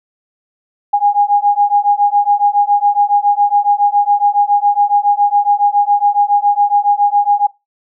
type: beating tone pair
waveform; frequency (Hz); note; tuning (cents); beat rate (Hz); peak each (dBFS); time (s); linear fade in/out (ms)
sine; 815 / 822.2; G#5 / G#5; -33 / -18; 7.2; -12; 0.93-7.47; 10
effects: noise-tail reverb RT60 0.2 s tail -20 dB re dry